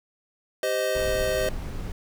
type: chord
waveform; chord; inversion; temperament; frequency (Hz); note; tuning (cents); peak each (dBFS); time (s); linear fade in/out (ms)
square; C minor; second; equal with one note detuned; 392 / 516.9 / 622.3; G4 / C5 / Eb5; 0 / -21 / 0; -32 / -28 / -27; 0.63-1.49; 2
type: noise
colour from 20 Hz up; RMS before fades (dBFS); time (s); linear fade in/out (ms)
brown; -32; 0.95-1.92; 2
effects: none